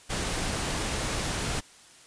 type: noise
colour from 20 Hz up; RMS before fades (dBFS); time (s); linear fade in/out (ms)
pink; -30; 0.09-1.61; 20
effects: white hiss -53 dBFS RMS until 2.06 s + resampled to 22050 Hz